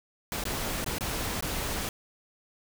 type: noise with dropouts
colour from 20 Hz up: pink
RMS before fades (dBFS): -32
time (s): 0.32-1.89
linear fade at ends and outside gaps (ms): 1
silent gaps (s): 0.439-0.453 / 0.844-0.862 / 0.984-1.008 / 1.408-1.424
effects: none